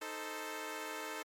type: chord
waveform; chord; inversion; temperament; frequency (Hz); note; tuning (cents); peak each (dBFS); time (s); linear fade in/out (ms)
10% pulse; A diminished; second; equal; 311.1 / 440 / 523.3; Eb4 / A4 / C5; 0 / 0 / 0; -37 / -35 / -39; 0.01-1.23; 10
effects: MP3 64 kbps